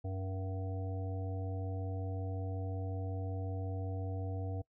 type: harmonic tone with a mistuned harmonic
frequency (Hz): 94.7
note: F#2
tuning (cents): +41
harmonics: 1 / 3 / 5 / 7 / 8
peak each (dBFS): -36 / -46 / -47 / -49 / -53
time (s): 0.04-4.62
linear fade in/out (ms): 10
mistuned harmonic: 7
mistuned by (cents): +24
effects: noise-tail reverb RT60 0.1 s tail -22 dB re dry